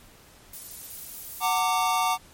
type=noise; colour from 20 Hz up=violet; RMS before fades=-37 dBFS; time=0.53-1.61 s; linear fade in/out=5 ms
type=chord; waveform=square; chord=Gb augmented; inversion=none; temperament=equal with one note detuned; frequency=740 / 911 / 1174.7 Hz; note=Gb5 / Bb5 / D6; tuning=0 / -40 / 0 cents; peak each=-27 dBFS; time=1.4-2.18 s; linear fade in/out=50 ms
effects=pink hiss -53 dBFS RMS until 2.33 s + MP3 64 kbps